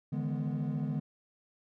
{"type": "chord", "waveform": "triangle", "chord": "E dominant seventh", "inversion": "third", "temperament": "equal with one note detuned", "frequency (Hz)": [146.83, 160.86, 207.7, 246.9], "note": ["D3", "E3", "G#3", "B3"], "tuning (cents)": [0, -42, 0, 0], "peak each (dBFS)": [-31, -35, -35, -35], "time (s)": [0.12, 1], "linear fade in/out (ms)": 10, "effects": ["tanh soft clip ceiling -24 dBFS"]}